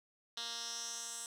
10% pulse tone with band-pass filter sweep, 233.1 Hz, A#3, in tune, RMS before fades -43 dBFS, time 0.37-1.26 s, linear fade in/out 2 ms, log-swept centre 4200 to 8000 Hz, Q 3.2, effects none

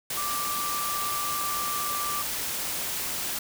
sine tone in noise, 1174.7 Hz, D6, in tune, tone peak -30 dBFS, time 0.17-2.22 s, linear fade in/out 5 ms, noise white, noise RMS -31 dBFS, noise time 0.1-3.39 s, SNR -2 dB, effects none

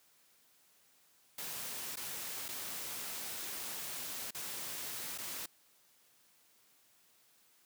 white noise with dropouts, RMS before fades -42 dBFS, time 1.38-5.46 s, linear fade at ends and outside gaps 5 ms, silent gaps 1.958-1.969 / 2.483-2.487 / 4.308-4.346 / 5.178-5.184 s, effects white hiss -68 dBFS RMS until 7.65 s + high-pass 100 Hz 12 dB/octave

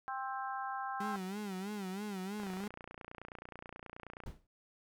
harmonic tone, 263.9 Hz, C4, 15 cents sharp, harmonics 3 / 4 / 5 / 6, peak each -40 / -42 / -44 / -46 dBFS, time 0.08-1.16 s, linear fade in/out 0 ms
35% pulse tone with vibrato, 197.6 Hz, G3, 14 cents sharp, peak -37 dBFS, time 1-2.68 s, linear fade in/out 5 ms, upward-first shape sine, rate 3.1 Hz, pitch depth 120 cents each way
click train, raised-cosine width 0.5 ms, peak -31 dBFS, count 55, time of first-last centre 2.4-4.237 s, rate 29.4 Hz
brown noise with exponential decay, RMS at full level -40 dBFS, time 4.26-4.47 s, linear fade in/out 5 ms, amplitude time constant 45 ms
effects none

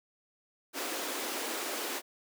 pink high-pass noise, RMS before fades -36 dBFS, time 0.73-2.02 s, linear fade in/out 50 ms, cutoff 260 Hz, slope 48 dB/octave, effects none

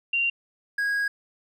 sine / triangle tone pair in turn, 2767 / 1645.3 Hz, F7 / G#6, -17 / -17 cents, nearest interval major sixth, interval 900 cents, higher first, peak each -21 dBFS, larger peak neither, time 0.13-0.3 / 0.78-1.08 s, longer second, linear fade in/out 5 ms, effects none

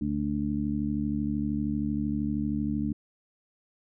harmonic tone, 72.9 Hz, D2, 12 cents flat, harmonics 1 / 2 / 3 / 4, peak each -36 / -35 / -29 / -31 dBFS, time 0.01-2.93 s, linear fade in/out 5 ms, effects none

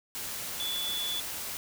sine tone in noise, 3445 Hz, A7, 37 cents flat, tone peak -31 dBFS, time 0.6-1.2 s, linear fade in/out 0 ms, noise white, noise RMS -37 dBFS, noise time 0.15-1.57 s, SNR +3 dB, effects none

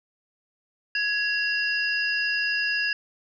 sine tone cluster, 1673 / 2749 / 4944 Hz, G#6 / F7 / D#8, +12 / -28 / -12 cents, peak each -25 / -28 / -30 dBFS, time 0.95-2.93 s, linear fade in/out 2 ms, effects none

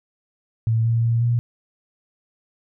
sine tone with pitch steps, 113 / 115.5 / 116.2 / 119 Hz, A2 / A#2 / A#2 / A#2, +47 / -16 / -5 / +36 cents, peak -16 dBFS, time 0.67-1.39 s, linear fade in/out 0 ms, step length 180 ms, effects none

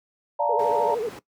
sine chord, Bb major seventh, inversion first, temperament just, 582.7 / 699.2 / 874.1 / 932.3 Hz, D5 / F5 / A5 / Bb5, -14 / +2 / -12 / 0 cents, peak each -24 / -29 / -28 / -24 dBFS, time 0.39-0.95 s, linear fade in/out 10 ms
sine tone with vibrato, 452 Hz, A4, 47 cents sharp, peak -23 dBFS, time 0.49-1.09 s, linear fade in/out 5 ms, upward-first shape sine, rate 13 Hz, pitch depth 130 cents each way
brown noise, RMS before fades -30 dBFS, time 0.59-1.19 s, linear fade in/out 2 ms
effects noise-tail reverb RT60 0.1 s tail -18 dB re dry + high-pass 300 Hz 12 dB/octave

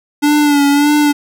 square tone with vibrato, 290 Hz, D4, 22 cents flat, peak -9 dBFS, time 0.22-1.13 s, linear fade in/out 20 ms, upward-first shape sine, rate 1.7 Hz, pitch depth 43 cents each way, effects none

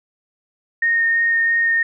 sine tone with vibrato, 1844 Hz, A#6, 19 cents flat, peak -14 dBFS, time 0.82-1.83 s, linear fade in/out 5 ms, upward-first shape sine, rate 3 Hz, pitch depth 9 cents each way, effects none

